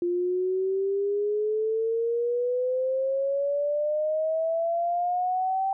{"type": "exponential sweep", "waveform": "sine", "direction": "up", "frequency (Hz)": [347.6, 780], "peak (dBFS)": -23, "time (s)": [0.02, 5.73], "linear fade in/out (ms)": 2, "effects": []}